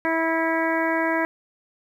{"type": "harmonic tone with a mistuned harmonic", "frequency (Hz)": 326.2, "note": "E4", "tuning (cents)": -18, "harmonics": [1, 2, 3, 4, 5, 6, 7], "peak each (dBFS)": [-25, -26, -27, -35, -28, -29, -34], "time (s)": [0.05, 1.25], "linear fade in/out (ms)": 0, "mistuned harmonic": 7, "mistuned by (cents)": -31, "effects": ["9-bit"]}